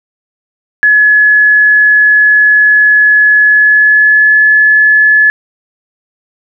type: tone with pitch glide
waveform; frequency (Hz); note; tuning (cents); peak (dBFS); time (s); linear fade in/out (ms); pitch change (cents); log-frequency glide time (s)
sine; 1701 to 1715.8; G#6 to A6; +41 to -44; -3; 0.83-5.3; 0; +15; 3.41-4.41
effects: none